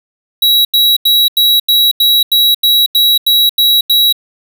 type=tone bursts; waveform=square; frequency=3877 Hz; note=B7; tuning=33 cents flat; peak=-7 dBFS; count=12; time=0.42-4.126 s; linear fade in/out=5 ms; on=230 ms; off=86 ms; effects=none